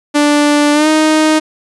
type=tone with pitch glide; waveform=sawtooth; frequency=293.5 to 311 Hz; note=D4 to D#4; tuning=-1 to -1 cents; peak=-4 dBFS; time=0.14-1.4 s; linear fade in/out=20 ms; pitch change=+100 cents; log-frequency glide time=0.73-0.88 s; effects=resampled to 24000 Hz